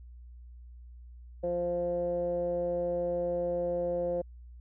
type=tone with low-pass filter; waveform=15% pulse; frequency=174.61 Hz; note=F3; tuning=in tune; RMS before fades=-31 dBFS; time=1.43-4.22 s; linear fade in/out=10 ms; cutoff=560 Hz; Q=8; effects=added 60 Hz sine -46 dBFS peak until 4.6 s

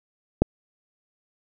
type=click; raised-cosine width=2 ms; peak=-3 dBFS; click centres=0.42 s; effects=none

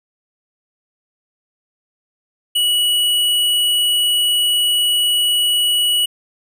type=tone; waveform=square; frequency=2932 Hz; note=F#7; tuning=16 cents flat; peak=-14 dBFS; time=2.55-6.06 s; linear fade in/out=10 ms; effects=none

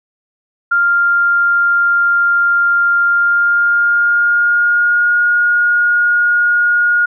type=tone with pitch glide; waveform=sine; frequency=1396.9 to 1432.9 Hz; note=F6 to F6; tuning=0 to +44 cents; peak=-9 dBFS; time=0.71-7.06 s; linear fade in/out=10 ms; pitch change=+44 cents; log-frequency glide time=3.06-5.18 s; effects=none

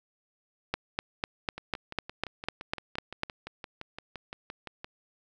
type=two click trains; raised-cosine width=0.3 ms; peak=-23 / -12 dBFS; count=20 / 11; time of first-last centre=1.58-4.845 / 0.74-3.234 s; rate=5.82 / 4.01 Hz; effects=none

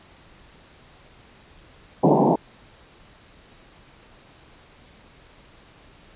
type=band-pass noise; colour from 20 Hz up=pink; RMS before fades=-17 dBFS; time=2.03-2.36 s; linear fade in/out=10 ms; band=140 to 980 Hz; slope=96 dB/octave; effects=pink hiss -51 dBFS RMS until 6.15 s + resampled to 8000 Hz

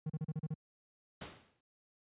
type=tone bursts; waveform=triangle; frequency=155.56 Hz; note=D#3; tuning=in tune; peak=-32 dBFS; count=7; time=0.06-0.541 s; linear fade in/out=5 ms; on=37 ms; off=37 ms
type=noise with exponential decay; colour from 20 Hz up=pink; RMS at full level=-42 dBFS; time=1.21-1.61 s; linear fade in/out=5 ms; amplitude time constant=86 ms
effects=high-pass 80 Hz 12 dB/octave + resampled to 8000 Hz

